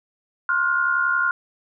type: tone cluster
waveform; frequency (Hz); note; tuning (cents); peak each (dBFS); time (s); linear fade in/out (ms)
sine; 1062 / 1410 / 1481; C6 / F6 / F#6; +25 / +16 / +1; -26 / -19 / -26; 0.49-1.31; 2
effects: none